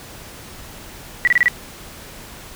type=tone bursts; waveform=sine; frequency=1947 Hz; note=B6; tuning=25 cents flat; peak=-10 dBFS; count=5; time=1.25-1.482 s; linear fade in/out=0 ms; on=24 ms; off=28 ms; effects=pink hiss -38 dBFS RMS until 2.55 s